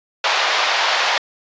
pink band-pass noise, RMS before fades -18 dBFS, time 0.24-1.18 s, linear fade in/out 2 ms, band 660 to 4900 Hz, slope 24 dB/octave, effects resampled to 16000 Hz

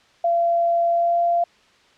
sine tone with pitch glide, 683 to 688.9 Hz, F5 to F5, -39 to -24 cents, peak -16 dBFS, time 0.24-1.44 s, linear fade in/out 5 ms, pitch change +15 cents, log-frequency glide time 0.9-1.2 s, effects white hiss -55 dBFS RMS until 1.97 s + low-pass 4000 Hz 12 dB/octave

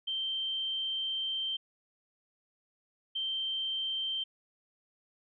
sine tone bursts at uneven times, 3132 Hz, G7, 2 cents flat, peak -31 dBFS, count 2, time 0.07-1.57 / 3.15-4.24 s, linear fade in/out 10 ms, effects none

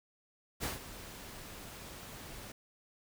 pink noise with ADSR envelope, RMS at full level -35 dBFS, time 0.6-2.52 s, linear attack 38 ms, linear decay 150 ms, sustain -13 dB, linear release 4 ms, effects none

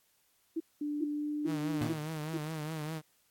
sine tone bursts, 326.2 Hz, E4, 18 cents flat, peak -30 dBFS, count 5, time 0.56-2.375 s, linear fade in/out 10 ms, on 43 ms, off 400 ms
sine tone with pitch glide, 294.9 to 297.6 Hz, D4 to D4, +7 to +23 cents, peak -32 dBFS, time 0.81-1.87 s, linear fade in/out 5 ms, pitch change +16 cents, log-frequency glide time 1.1-1.29 s
sawtooth tone with vibrato, 155.56 Hz, D#3, in tune, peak -32 dBFS, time 1.45-3.02 s, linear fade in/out 50 ms, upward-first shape triangle, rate 4.9 Hz, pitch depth 83 cents each way
25% pulse tone with exponential decay, 116.54 Hz, A#2, in tune, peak -26 dBFS, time 1.81-2.11 s, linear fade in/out 5 ms, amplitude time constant 64 ms
effects white hiss -71 dBFS RMS until 3.3 s + AAC 64 kbps

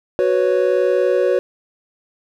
triangle chord, F# suspended fourth, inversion none, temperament equal, 370 / 493.9 / 554.4 Hz, F#4 / B4 / C#5, 0 / 0 / 0 cents, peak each -16 dBFS, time 0.19-1.39 s, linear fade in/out 0 ms, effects none

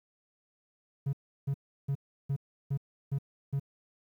triangle tone bursts, 138.6 Hz, C#3, in tune, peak -25 dBFS, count 7, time 1.06-3.597 s, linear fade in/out 10 ms, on 71 ms, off 340 ms, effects tanh soft clip ceiling -21 dBFS + 11-bit

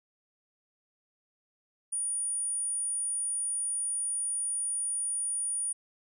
sine tone, 9500 Hz, D9, 19 cents sharp, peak -29 dBFS, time 1.92-5.73 s, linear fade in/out 10 ms, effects none

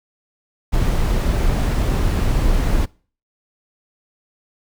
brown noise, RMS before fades -17 dBFS, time 0.72-2.86 s, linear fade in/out 20 ms, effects noise-tail reverb RT60 0.4 s tail -23 dB re dry

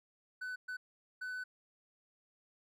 triangle tone bursts at uneven times, 1502 Hz, F#6, 26 cents sharp, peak -37 dBFS, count 3, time 0.41-0.56 / 0.68-0.77 / 1.21-1.44 s, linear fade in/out 10 ms, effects none

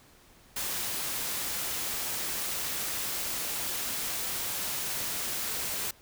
white noise, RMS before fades -33 dBFS, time 0.56-5.91 s, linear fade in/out 5 ms, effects pink hiss -58 dBFS RMS until 6.01 s

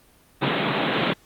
pink band-pass noise, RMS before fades -23 dBFS, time 0.41-1.14 s, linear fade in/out 20 ms, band 130 to 3900 Hz, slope 96 dB/octave, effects pink hiss -56 dBFS RMS until 1.25 s + Opus 32 kbps

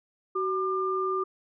sine tone pair together, 377.3 / 1197.9 Hz, F#4 / D6, +34 / +34 cents, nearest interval octave + minor sixth, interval 2000 cents, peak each -28 dBFS, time 0.35-1.24 s, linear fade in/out 10 ms, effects none

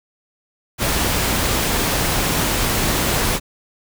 pink noise, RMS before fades -19 dBFS, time 0.78-3.4 s, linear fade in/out 50 ms, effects none

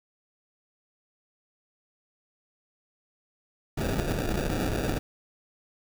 pink noise with sample-and-hold, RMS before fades -28 dBFS, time 3.77-4.99 s, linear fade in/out 10 ms, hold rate 1050 Hz, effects none

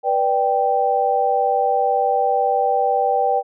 sine chord, G major, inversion first, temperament just, 490 / 588 / 784 Hz, B4 / D5 / G5, -14 / +2 / 0 cents, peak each -21 / -23 / -17 dBFS, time 0.03-3.43 s, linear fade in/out 50 ms, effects none

